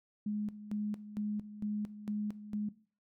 sine tone with tremolo, 209.4 Hz, G#3, 15 cents sharp, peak -32 dBFS, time 0.26-2.69 s, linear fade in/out 5 ms, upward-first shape square, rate 2.2 Hz, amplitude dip 75%, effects noise-tail reverb RT60 0.4 s tail -17 dB re dry

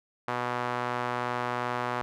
sawtooth tone with band-pass filter, 122.7 Hz, B2, 11 cents flat, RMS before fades -31 dBFS, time 0.28-2.02 s, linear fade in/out 0 ms, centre 1100 Hz, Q 1.4, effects none

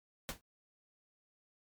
pink noise with exponential decay, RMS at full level -35 dBFS, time 0.29-0.41 s, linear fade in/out 0 ms, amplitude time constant 25 ms, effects MP3 96 kbps

